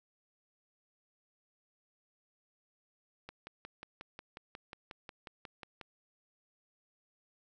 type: click train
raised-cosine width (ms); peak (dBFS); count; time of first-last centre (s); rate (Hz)
0.3; -29; 15; 3.29-5.813; 5.55
effects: none